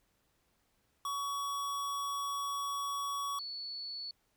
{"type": "tone pair in turn", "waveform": ["square", "sine"], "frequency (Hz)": [1125, 4432], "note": ["C#6", "C#8"], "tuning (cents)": [25, -1], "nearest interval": "2 octaves", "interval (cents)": 2374, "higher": "second", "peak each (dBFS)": [-35, -39], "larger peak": "first", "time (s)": [[1.05, 3.39], [3.39, 4.11]], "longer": "first", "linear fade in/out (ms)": 2, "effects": ["pink hiss -75 dBFS RMS until 4.36 s"]}